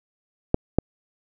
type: clicks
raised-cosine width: 2 ms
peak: -3 dBFS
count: 2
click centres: 0.544 / 0.786 s
effects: none